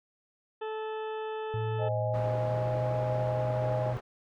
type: harmonic tone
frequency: 436 Hz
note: A4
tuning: 16 cents flat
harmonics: 1 / 2 / 3 / 4 / 6 / 7 / 8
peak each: -34 / -39 / -46 / -48 / -52 / -55 / -56 dBFS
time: 0.61-1.89 s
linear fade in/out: 10 ms
type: tone with pitch glide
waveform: sine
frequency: 112.7 to 122.19 Hz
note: A2 to B2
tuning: +42 to -18 cents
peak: -30 dBFS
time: 1.54-3.97 s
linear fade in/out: 0 ms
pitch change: +140 cents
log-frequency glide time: 1.91-2.84 s
type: chord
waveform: sine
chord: Ab major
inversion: first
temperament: just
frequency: 519.1 / 623 / 830.6 Hz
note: C5 / Eb5 / Ab5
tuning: -14 / +2 / 0 cents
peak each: -36 / -31 / -37 dBFS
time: 1.78-3.95 s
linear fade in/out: 50 ms
type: low-pass noise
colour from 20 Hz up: white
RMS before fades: -41 dBFS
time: 2.13-4.01 s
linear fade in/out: 20 ms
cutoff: 860 Hz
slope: 12 dB/octave
effects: none